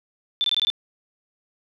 sine tone bursts, 3535 Hz, A7, 7 cents sharp, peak -18 dBFS, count 6, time 0.41-0.701 s, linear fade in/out 0 ms, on 31 ms, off 21 ms, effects 10-bit

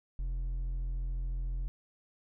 sine tone with hard clipping, 43 Hz, F1, 26 cents flat, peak -33 dBFS, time 0.19-1.68 s, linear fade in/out 0 ms, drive 4 dB, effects none

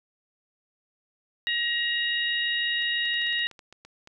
harmonic tone, 946 Hz, A#5, 25 cents sharp, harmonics 2 / 3 / 4, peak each -27 / -29 / -30 dBFS, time 1.47-3.47 s, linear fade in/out 0 ms
clicks, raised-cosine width 0.2 ms, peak -30 dBFS, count 12, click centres 2.822 / 3.056 / 3.141 / 3.217 / 3.268 / 3.327 / 3.392 / 3.513 / 3.592 / 3.726 / 3.85 / 4.074 s
effects none

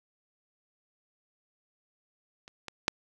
clicks, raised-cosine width 0.2 ms, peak -30 / -21 / -6 dBFS, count 3, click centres 2.479 / 2.683 / 2.881 s, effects none

